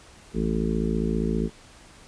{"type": "harmonic tone", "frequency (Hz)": 55, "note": "A1", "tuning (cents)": 0, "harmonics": [1, 3, 4, 5, 6, 7, 8], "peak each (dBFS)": [-29, -28, -27, -35, -34, -32, -33], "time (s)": [0.33, 1.5], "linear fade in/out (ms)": 50, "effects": ["pink hiss -50 dBFS RMS until 2.07 s", "resampled to 22050 Hz"]}